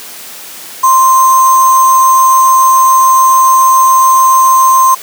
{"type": "tone with sample-and-hold", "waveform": "sine", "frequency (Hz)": 1046.5, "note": "C6", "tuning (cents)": 0, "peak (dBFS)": -3, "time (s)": [0.83, 4.95], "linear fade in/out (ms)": 10, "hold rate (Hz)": 7350, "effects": ["white hiss -28 dBFS RMS until 5.02 s", "high-pass 200 Hz 12 dB/octave"]}